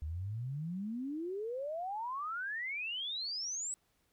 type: exponential sweep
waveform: sine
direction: up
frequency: 72.8 to 8020 Hz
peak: -36 dBFS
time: 0.02-3.74 s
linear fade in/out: 0 ms
effects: pink hiss -75 dBFS RMS until 4.12 s